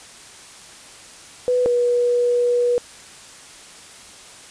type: tone pair in turn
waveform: sine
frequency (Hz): 496.8 / 485.2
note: B4 / B4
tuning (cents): +10 / -31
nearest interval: unison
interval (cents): 41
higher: first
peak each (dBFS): -15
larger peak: neither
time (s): 1.48-1.66 / 1.66-2.78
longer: second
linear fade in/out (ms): 0
effects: white hiss -42 dBFS RMS until 4.5 s + resampled to 22050 Hz